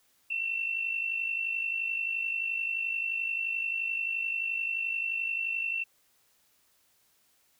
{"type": "tone with amplitude modulation", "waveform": "sine", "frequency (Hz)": 2697, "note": "E7", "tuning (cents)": 39, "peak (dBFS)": -26, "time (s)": [0.3, 5.84], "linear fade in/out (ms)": 10, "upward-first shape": "sine", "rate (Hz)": 51.5, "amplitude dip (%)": 60, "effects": ["white hiss -68 dBFS RMS until 7.59 s"]}